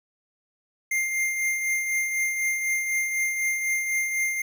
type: tone with tremolo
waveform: square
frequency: 2106 Hz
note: C7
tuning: 11 cents sharp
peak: -22 dBFS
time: 0.91-4.42 s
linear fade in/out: 5 ms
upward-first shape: triangle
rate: 4 Hz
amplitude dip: 50%
effects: none